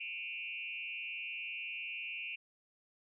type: tone with frequency modulation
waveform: sine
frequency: 2575 Hz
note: E7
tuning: 41 cents flat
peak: -39 dBFS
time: 0-2.36 s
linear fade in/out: 10 ms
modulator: 132 Hz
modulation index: 1.9
effects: none